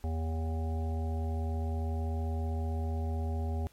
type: harmonic tone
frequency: 80.4 Hz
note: E2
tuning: 43 cents flat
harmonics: 1 / 3 / 5 / 7 / 9 / 10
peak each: -30 / -41 / -44 / -48 / -46 / -48 dBFS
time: 0.04-3.67 s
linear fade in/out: 0 ms
effects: pink hiss -63 dBFS RMS until 3.72 s + MP3 64 kbps